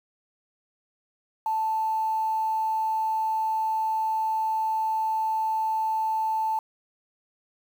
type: tone with quantisation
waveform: sine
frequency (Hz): 880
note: A5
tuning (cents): 0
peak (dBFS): -23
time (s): 1.46-6.59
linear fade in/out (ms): 2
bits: 8
effects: none